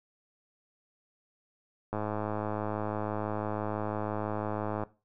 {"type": "click train", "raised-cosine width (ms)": 1, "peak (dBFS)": -19, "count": 309, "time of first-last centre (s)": [1.93, 4.836], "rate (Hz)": 106, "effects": ["noise-tail reverb RT60 0.3 s tail -18 dB re dry"]}